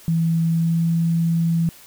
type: tone with pitch glide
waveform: sine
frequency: 164.81 to 166.44 Hz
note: E3 to E3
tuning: 0 to +17 cents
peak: -16 dBFS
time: 0.08-1.69 s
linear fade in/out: 0 ms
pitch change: +17 cents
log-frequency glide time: 0.51-0.81 s
effects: white hiss -46 dBFS RMS until 1.86 s